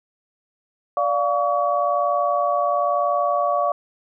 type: tone cluster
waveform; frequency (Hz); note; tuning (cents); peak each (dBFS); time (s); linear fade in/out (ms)
sine; 583 / 704 / 1133; D5 / F5 / C#6; -13 / +14 / +37; -22; 0.97-3.72; 2
effects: none